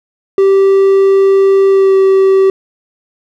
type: tone with pitch glide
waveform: triangle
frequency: 389.8 to 385.1 Hz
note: G4 to G4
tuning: -10 to -31 cents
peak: -3 dBFS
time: 0.38-2.5 s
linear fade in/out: 2 ms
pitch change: -21 cents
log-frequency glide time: 1.69-1.96 s
effects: none